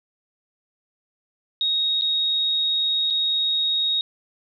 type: tone with dropouts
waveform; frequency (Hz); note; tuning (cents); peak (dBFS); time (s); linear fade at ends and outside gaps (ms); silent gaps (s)
sine; 3758; A#7; +13; -19; 1.61-4.01; 1; 2.012-2.02 / 3.102-3.106
effects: none